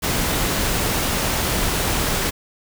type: noise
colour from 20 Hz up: pink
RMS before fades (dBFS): -21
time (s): 0.02-2.31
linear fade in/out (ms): 20
effects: none